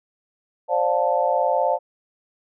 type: chord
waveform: sine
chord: D minor seventh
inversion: third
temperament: just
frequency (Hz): 528.6 / 587.3 / 704.8 / 881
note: C5 / D5 / F5 / A5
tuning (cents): +18 / 0 / +16 / +2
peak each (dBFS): -23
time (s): 0.68-1.79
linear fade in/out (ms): 50
effects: none